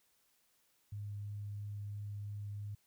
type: tone with vibrato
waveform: sine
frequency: 102.7 Hz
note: G#2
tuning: 19 cents flat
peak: -40 dBFS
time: 0.92-2.75 s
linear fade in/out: 5 ms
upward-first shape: triangle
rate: 3 Hz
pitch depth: 8 cents each way
effects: white hiss -74 dBFS RMS until 2.86 s